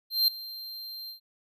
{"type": "tone with ADSR envelope", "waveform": "square", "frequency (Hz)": 4161, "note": "C8", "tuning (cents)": -10, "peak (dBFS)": -19, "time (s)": [0.1, 1.2], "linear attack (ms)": 180, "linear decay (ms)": 3, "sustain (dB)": -19, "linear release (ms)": 110, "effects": []}